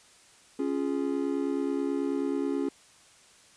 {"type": "chord", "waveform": "triangle", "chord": "Db major", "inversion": "none", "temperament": "just", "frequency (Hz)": [277.2, 346.5, 415.8], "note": ["Db4", "F4", "Ab4"], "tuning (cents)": [0, -14, 2], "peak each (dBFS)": [-27, -31, -31], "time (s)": [0.59, 2.69], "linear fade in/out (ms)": 5, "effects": ["white hiss -57 dBFS RMS until 3.56 s", "resampled to 22050 Hz"]}